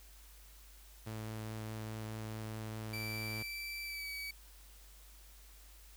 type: tone with vibrato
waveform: sawtooth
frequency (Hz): 109.4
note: A2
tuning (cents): -9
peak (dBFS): -37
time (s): 1.06-3.43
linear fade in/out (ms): 10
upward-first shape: triangle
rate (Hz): 4.8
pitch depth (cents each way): 10
type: tone with pitch glide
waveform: 30% pulse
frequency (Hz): 2330 to 2277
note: D7 to C#7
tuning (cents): -14 to +46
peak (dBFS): -38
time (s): 2.93-4.31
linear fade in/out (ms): 5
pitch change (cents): -40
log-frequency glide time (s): 3.83-4.1
effects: added 50 Hz sine -56 dBFS peak until 5.96 s + white hiss -61 dBFS RMS until 5.96 s